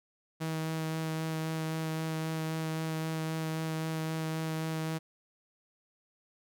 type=tone with vibrato; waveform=sawtooth; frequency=159.6 Hz; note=D#3; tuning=44 cents sharp; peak=-28 dBFS; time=0.4-4.99 s; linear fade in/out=20 ms; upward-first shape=sine; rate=3.8 Hz; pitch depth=10 cents each way; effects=none